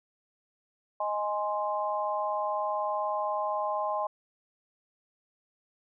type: chord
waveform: sine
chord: Ab major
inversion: second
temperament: equal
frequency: 622.3 / 830.6 / 1046.5 Hz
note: Eb5 / Ab5 / C6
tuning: 0 / 0 / 0 cents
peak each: -32 dBFS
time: 1-4.07 s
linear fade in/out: 5 ms
effects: none